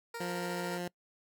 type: tone with tremolo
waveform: 15% pulse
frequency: 466.2 Hz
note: A#4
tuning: in tune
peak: -32 dBFS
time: 0.14-0.78 s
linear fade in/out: 5 ms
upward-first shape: square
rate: 14 Hz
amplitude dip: 25%
type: tone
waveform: 15% pulse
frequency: 176.6 Hz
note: F3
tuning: 20 cents sharp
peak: -29 dBFS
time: 0.2-0.88 s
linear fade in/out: 5 ms
effects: noise-tail reverb RT60 0.1 s tail -24 dB re dry